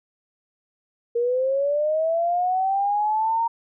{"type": "linear sweep", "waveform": "sine", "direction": "up", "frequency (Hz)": [466.2, 930], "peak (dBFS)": -19, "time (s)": [1.15, 3.48], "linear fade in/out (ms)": 10, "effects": []}